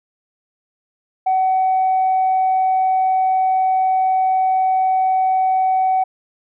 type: tone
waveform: sine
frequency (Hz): 754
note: F#5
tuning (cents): +32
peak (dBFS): -12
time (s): 1.26-6.04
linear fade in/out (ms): 10
effects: tanh soft clip ceiling -10 dBFS

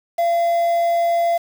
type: tone with quantisation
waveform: triangle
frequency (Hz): 683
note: F5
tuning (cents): -39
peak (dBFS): -13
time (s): 0.18-1.38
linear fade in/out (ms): 10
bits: 6
effects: none

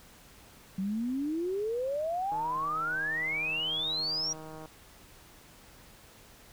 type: exponential sweep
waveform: sine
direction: up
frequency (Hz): 185 to 5790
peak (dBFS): -29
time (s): 0.78-4.33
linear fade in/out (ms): 5
type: click train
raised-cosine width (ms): 1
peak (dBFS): -32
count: 368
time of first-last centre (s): 2.32-4.658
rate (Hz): 157
effects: pink hiss -55 dBFS RMS until 6.52 s

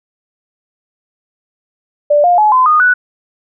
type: tone with pitch steps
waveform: sine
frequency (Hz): 587.3 / 706.5 / 850 / 1022.5 / 1230.2 / 1479.9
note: D5 / F5 / G#5 / C6 / D#6 / F#6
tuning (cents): 0 / +20 / +40 / -40 / -20 / 0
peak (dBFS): -6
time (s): 2.1-2.94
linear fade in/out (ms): 10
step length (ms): 140
effects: none

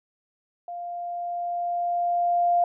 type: tone with level ramp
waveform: sine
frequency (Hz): 698.5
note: F5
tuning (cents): 0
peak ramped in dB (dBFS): -32 to -17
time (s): 0.68-2.64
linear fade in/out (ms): 2
effects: none

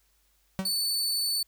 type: tone with exponential decay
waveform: 45% pulse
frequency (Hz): 190.1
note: F#3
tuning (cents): +47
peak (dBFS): -24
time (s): 0.59-0.74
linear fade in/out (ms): 0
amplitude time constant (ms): 32
type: tone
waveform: sawtooth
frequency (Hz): 4489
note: C#8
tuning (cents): +21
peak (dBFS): -23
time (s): 0.65-1.43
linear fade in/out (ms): 5
effects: added 50 Hz sine -69 dBFS peak until 1.47 s + white hiss -69 dBFS RMS until 1.47 s

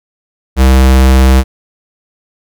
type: tone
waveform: square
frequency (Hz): 65.41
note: C2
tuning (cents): 0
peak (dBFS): -4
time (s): 0.56-1.44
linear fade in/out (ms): 50
effects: none

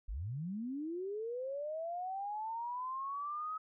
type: linear sweep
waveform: sine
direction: up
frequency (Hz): 38.69 to 1279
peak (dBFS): -37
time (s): 0.08-3.58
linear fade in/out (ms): 10
effects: none

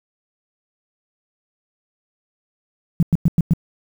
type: tone bursts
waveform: sine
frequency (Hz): 166.9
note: E3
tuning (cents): +22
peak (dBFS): -10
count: 5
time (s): 3-3.535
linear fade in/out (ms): 0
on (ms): 27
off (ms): 100
effects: 7-bit

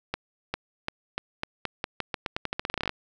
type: accelerating click train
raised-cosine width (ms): 0.3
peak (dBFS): -12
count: 23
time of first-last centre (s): 0.14-2.894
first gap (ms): 400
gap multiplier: 0.86
effects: none

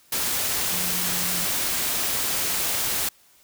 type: tone in noise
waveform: sine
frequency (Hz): 178.5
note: F3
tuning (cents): +38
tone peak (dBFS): -35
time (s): 0.72-1.45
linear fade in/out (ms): 5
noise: white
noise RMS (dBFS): -25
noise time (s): 0.12-3.09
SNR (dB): -13
effects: white hiss -57 dBFS RMS until 3.43 s

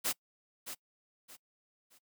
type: noise with echo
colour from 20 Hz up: white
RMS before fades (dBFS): -32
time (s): 0.04-0.13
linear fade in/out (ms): 20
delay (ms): 620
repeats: 3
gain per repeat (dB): -10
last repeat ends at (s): 1.99
effects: noise-tail reverb RT60 0.1 s tail -24 dB re dry + high-pass 150 Hz 12 dB/octave

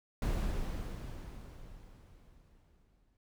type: noise with exponential decay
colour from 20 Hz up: brown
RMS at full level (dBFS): -31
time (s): 0.22-3.17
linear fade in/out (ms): 2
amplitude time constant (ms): 640
effects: none

